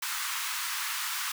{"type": "high-pass noise", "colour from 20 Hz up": "pink", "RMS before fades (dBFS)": -33, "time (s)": [0.02, 1.32], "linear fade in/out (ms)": 5, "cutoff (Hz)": 990, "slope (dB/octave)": 48, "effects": []}